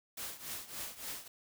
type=noise with tremolo; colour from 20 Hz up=white; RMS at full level=-40 dBFS; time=0.17-1.28 s; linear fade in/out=5 ms; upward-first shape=triangle; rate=3.5 Hz; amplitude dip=85%; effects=none